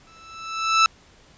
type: tone with exponential growth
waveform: sawtooth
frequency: 1318.5 Hz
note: E6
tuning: in tune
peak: -8 dBFS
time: 0.07-0.86 s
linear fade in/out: 1 ms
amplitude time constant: 170 ms
effects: pink hiss -53 dBFS RMS until 1.37 s + resampled to 16000 Hz